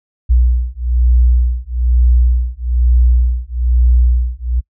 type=beating tone pair; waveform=sine; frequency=60.2 / 61.3 Hz; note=B1 / B1; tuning=-44 / -12 cents; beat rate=1.1 Hz; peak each=-12 dBFS; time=0.29-4.61 s; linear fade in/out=20 ms; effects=noise-tail reverb RT60 0.1 s tail -26 dB re dry